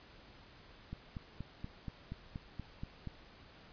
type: click train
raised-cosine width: 5 ms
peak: -29 dBFS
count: 10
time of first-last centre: 0.93-3.073 s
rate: 4.2 Hz
effects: pink hiss -58 dBFS RMS until 3.72 s + resampled to 11025 Hz